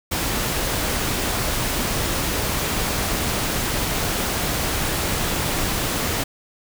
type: noise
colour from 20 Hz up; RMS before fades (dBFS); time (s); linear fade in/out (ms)
pink; -23; 0.11-6.24; 10
effects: none